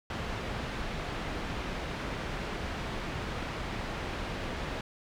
pink low-pass noise, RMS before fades -36 dBFS, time 0.1-4.81 s, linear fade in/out 2 ms, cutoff 3100 Hz, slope 12 dB/octave, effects none

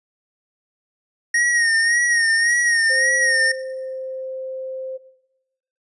square tone with vibrato, 1864.7 Hz, A#6, in tune, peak -16 dBFS, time 1.34-3.52 s, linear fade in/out 5 ms, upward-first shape sine, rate 1.8 Hz, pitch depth 54 cents each way
violet noise with exponential decay, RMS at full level -34 dBFS, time 2.49-3.92 s, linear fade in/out 2 ms, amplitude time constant 310 ms
sine tone, 523.3 Hz, C5, in tune, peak -26 dBFS, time 2.89-4.98 s, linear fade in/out 20 ms
effects noise-tail reverb RT60 1.0 s tail -17 dB re dry + resampled to 24000 Hz

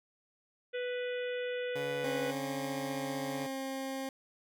harmonic tone, 494.1 Hz, B4, 1 cent sharp, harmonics 1 / 3 / 4 / 5 / 6 / 7, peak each -34 / -44 / -46 / -48 / -50 / -51 dBFS, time 0.73-2.32 s, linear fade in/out 20 ms
10% pulse tone, 142 Hz, C#3, 42 cents sharp, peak -31 dBFS, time 1.75-3.47 s, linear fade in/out 10 ms
20% pulse tone with pitch glide, 270 to 267.4 Hz, C#4 to C4, -45 to +38 cents, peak -31 dBFS, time 2.04-4.09 s, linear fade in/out 2 ms, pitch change -17 cents, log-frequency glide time 2.21-3.65 s
effects none

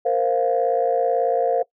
sine chord, Bb suspended second, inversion none, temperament just, 466.2 / 524.4 / 699.2 Hz, Bb4 / C5 / F5, 0 / +4 / +2 cents, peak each -21 dBFS, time 0.05-1.63 s, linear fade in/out 10 ms, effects noise-tail reverb RT60 0.1 s tail -21 dB re dry + tanh soft clip ceiling -9 dBFS

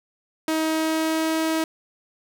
sawtooth tone with pitch glide, 317.1 to 320.4 Hz, D#4 to E4, +33 to -49 cents, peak -17 dBFS, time 0.48-1.64 s, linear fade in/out 2 ms, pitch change +18 cents, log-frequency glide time 0.65-1.39 s, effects none

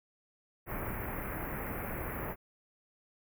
pink band-stop noise, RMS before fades -38 dBFS, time 0.66-2.36 s, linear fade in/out 50 ms, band 2300 to 12000 Hz, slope 48 dB/octave, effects none

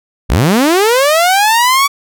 sawtooth linear sweep, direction up, 39.74 to 1145 Hz, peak -4 dBFS, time 0.29-1.88 s, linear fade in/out 20 ms, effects none

